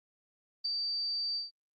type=tone with ADSR envelope; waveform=sine; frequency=4639 Hz; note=D8; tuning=22 cents flat; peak=-27 dBFS; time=0.64-1.51 s; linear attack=16 ms; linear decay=4 ms; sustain=-4 dB; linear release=150 ms; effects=Opus 24 kbps